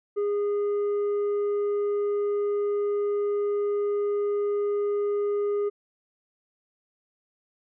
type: tone with tanh clipping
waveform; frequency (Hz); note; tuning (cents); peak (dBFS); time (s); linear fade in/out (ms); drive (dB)
sine; 410; G#4; -22; -24; 0.16-5.7; 20; 4
effects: none